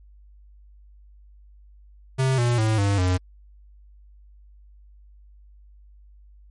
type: tone with pitch steps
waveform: square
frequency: 132 / 120.35 / 109.72 / 100.04 / 91.21 Hz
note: C3 / B2 / A2 / G2 / F#2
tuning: +16 / -44 / -4 / +36 / -24 cents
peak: -19 dBFS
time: 2.18-3.18 s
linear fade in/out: 20 ms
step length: 200 ms
effects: added 50 Hz sine -47 dBFS peak until 6.5 s + MP3 48 kbps